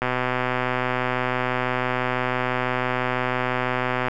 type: click train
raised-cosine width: 0.5 ms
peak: -8 dBFS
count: 513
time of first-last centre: 0.02-4.083 s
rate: 126 Hz
effects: none